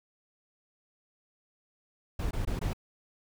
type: noise bursts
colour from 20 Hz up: brown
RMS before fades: -31 dBFS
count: 4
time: 2.19-2.733 s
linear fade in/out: 5 ms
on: 120 ms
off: 21 ms
effects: none